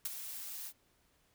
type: noise with ADSR envelope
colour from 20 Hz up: blue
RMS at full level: -35 dBFS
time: 0.05-0.73 s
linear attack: 5 ms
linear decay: 27 ms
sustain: -9 dB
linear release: 59 ms
effects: pink hiss -72 dBFS RMS until 1.34 s